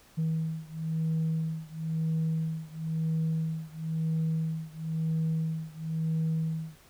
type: beating tone pair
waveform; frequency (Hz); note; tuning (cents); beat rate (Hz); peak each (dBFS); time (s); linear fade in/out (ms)
sine; 160 / 160.99; D#3 / E3; +49 / -41; 0.99; -29 / -30; 0.17-6.76; 20
effects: tanh soft clip ceiling -23 dBFS + pink hiss -58 dBFS RMS until 6.89 s